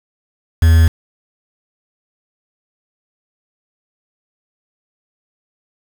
triangle tone with quantisation, 81.7 Hz, E2, 15 cents flat, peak -4 dBFS, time 0.62-0.88 s, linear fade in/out 5 ms, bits 4, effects none

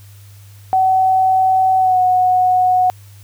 sine tone with pitch glide, 755 to 734.8 Hz, F#5 to F#5, +35 to -12 cents, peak -10 dBFS, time 0.73-2.9 s, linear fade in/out 0 ms, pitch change -47 cents, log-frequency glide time 1.78-1.99 s, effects added 100 Hz sine -38 dBFS peak until 3.23 s + white hiss -49 dBFS RMS until 3.23 s

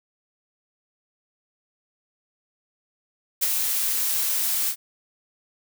blue noise with ADSR envelope, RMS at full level -20 dBFS, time 3.41-4.76 s, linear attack 19 ms, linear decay 25 ms, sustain -4 dB, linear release 73 ms, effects none

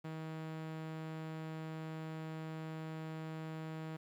sawtooth tone with low-pass filter, 158.9 Hz, D#3, 37 cents sharp, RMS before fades -44 dBFS, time 0.04-3.97 s, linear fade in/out 10 ms, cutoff 2900 Hz, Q 0.65, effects 11-bit

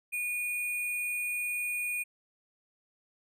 sine tone with sample-and-hold, 2454 Hz, D#7, 25 cents flat, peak -30 dBFS, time 0.12-2.04 s, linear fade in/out 20 ms, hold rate 11025 Hz, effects resampled to 32000 Hz

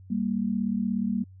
sine tone pair together, 196 / 232.8 Hz, G3 / A#3, 0 / -2 cents, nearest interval minor third, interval 298 cents, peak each -27 dBFS, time 0.1-1.24 s, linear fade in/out 10 ms, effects added 94 Hz sine -46 dBFS peak until 1.4 s

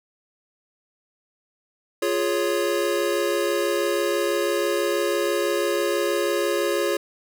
square chord, Db major, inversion first, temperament equal, 349.2 / 415.3 / 554.4 Hz, F4 / Ab4 / Db5, 0 / 0 / 0 cents, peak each -26 dBFS, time 2.02-6.97 s, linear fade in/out 5 ms, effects none

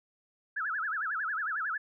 sine tone with vibrato, 1485 Hz, F#6, 6 cents sharp, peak -30 dBFS, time 0.56-1.78 s, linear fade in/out 10 ms, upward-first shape sine, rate 11 Hz, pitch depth 270 cents each way, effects none

